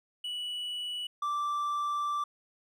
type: tone pair in turn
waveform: triangle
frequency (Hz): 2947 / 1171.7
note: F#7 / D6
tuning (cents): -8 / -4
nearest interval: octave + major third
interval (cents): 1596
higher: first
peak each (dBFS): -32 / -27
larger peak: second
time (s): 0.24-1.07 / 1.22-2.24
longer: second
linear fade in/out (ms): 5
effects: none